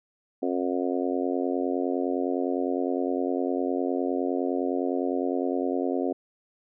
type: harmonic tone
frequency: 89.8 Hz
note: F2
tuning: 49 cents sharp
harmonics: 3 / 4 / 5 / 6 / 7 / 8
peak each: -28 / -30 / -32 / -34 / -35 / -36 dBFS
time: 0.42-6.13 s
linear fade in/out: 10 ms
effects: none